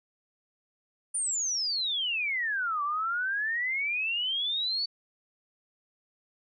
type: exponential two-way sweep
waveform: sine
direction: down then up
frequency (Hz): 9410 to 1142 to 4547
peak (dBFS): -27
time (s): 1.14-4.86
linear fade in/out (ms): 10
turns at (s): 2.83
effects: none